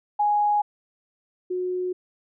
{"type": "tone pair in turn", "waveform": "sine", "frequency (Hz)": [830.6, 364.3], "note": ["G#5", "F#4"], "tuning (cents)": [0, -27], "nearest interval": "octave + major second", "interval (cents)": 1427, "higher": "first", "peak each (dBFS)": [-18, -24], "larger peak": "first", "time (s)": [[0.19, 0.62], [1.5, 1.93]], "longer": "neither", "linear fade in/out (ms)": 10, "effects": []}